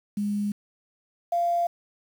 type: tone pair in turn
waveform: sine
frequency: 205.4 / 690.9 Hz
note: G#3 / F5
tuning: -19 / -19 cents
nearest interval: octave + major sixth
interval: 2100 cents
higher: second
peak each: -24 / -21 dBFS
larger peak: second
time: 0.17-0.52 / 1.32-1.67 s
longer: neither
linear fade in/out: 5 ms
effects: 8-bit